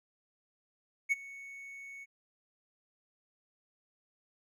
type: tone with ADSR envelope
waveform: triangle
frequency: 2217 Hz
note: C#7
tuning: in tune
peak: -22 dBFS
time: 1.09-2.06 s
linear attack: 29 ms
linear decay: 25 ms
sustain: -21 dB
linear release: 32 ms
effects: none